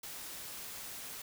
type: noise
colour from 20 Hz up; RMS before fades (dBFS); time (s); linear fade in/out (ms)
white; -45; 0.03-1.22; 5
effects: none